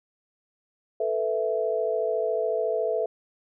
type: chord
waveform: sine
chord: A suspended second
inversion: none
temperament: equal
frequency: 440 / 493.9 / 659.3 Hz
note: A4 / B4 / E5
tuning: 0 / 0 / 0 cents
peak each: -27 / -29 / -27 dBFS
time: 1-3.06 s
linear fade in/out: 5 ms
effects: none